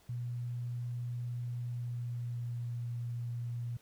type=tone with pitch glide; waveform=sine; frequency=121.1 to 119.36 Hz; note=B2 to A#2; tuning=-34 to +41 cents; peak=-35 dBFS; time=0.09-3.77 s; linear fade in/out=5 ms; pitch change=-25 cents; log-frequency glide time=1.64-2.73 s; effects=pink hiss -65 dBFS RMS until 3.81 s